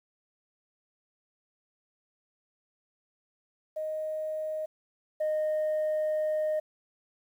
sine tone pair in turn, 622.3 / 616.9 Hz, D#5 / D#5, 0 / -15 cents, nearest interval unison, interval 15 cents, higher first, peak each -30 / -24 dBFS, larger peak second, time 3.76-4.66 / 5.2-6.6 s, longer second, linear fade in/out 10 ms, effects tanh soft clip ceiling -24 dBFS + 10-bit

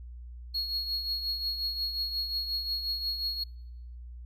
triangle tone with tremolo, 4315 Hz, C#8, 47 cents flat, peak -26 dBFS, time 0.54-3.44 s, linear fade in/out 10 ms, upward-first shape triangle, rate 5.6 Hz, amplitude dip 60%, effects noise-tail reverb RT60 0.9 s tail -26 dB re dry + added 60 Hz sine -41 dBFS peak until 4.25 s

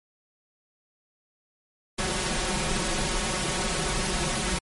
pink noise with comb filter, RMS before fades -27 dBFS, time 1.98-4.59 s, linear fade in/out 10 ms, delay 5.4 ms, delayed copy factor +1, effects MP3 48 kbps

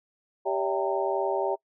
harmonic tone with a mistuned harmonic, 130.81 Hz, C3, in tune, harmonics 3 / 4 / 5 / 6 / 7, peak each -29 / -30 / -31 / -32 / -32 dBFS, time 0.45-1.56 s, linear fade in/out 20 ms, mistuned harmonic 4, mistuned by +150 cents, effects noise-tail reverb RT60 0.1 s tail -24 dB re dry

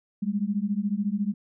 sine beating tone pair, 197.3 / 211.3 Hz, G3 / G#3, +11 / +30 cents, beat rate 14 Hz, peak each -27 dBFS, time 0.22-1.34 s, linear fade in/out 10 ms, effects none

